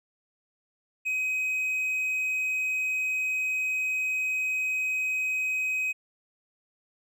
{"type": "tone", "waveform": "triangle", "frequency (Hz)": 2525, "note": "D#7", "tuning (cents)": 25, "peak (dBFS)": -24, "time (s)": [1.05, 5.93], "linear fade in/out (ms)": 20, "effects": []}